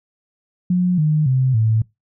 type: tone with pitch steps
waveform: sine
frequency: 180 / 153.12 / 130.25 / 110.8 Hz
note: F#3 / D#3 / C3 / A2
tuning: -47 / -27 / -7 / +13 cents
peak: -13 dBFS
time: 0.7-1.82 s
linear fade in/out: 5 ms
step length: 280 ms
effects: noise-tail reverb RT60 0.2 s tail -23 dB re dry